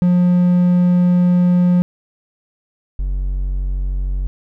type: tone pair in turn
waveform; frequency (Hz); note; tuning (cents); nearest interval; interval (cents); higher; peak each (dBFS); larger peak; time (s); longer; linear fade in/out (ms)
triangle; 178 / 46.51; F3 / F#1; +33 / +10; octave + major seventh; 2323; first; -8 / -15; first; 0.02-1.82 / 2.99-4.27; first; 0
effects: none